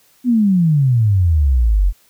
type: exponential sweep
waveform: sine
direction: down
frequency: 255.5 to 42.78 Hz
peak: -10 dBFS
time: 0.24-1.93 s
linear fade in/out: 50 ms
effects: white hiss -54 dBFS RMS until 2.09 s